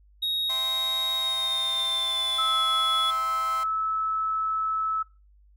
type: tone with pitch glide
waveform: triangle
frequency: 3768 to 3396 Hz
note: A#7 to G#7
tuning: +18 to +38 cents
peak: -23 dBFS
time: 0.22-3.11 s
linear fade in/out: 10 ms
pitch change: -180 cents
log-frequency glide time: 1.17-2.65 s
type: chord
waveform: sawtooth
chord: C major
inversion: first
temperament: just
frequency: 654.1 / 784.9 / 1046.5 Hz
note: E5 / G5 / C6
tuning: -14 / +2 / 0 cents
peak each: -39 / -39 / -33 dBFS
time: 0.49-3.64 s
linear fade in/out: 10 ms
type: tone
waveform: sine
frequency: 1303 Hz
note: E6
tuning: 20 cents flat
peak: -24 dBFS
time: 2.38-5.03 s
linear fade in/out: 10 ms
effects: noise-tail reverb RT60 0.3 s tail -21 dB re dry + added 50 Hz sine -54 dBFS peak until 5.56 s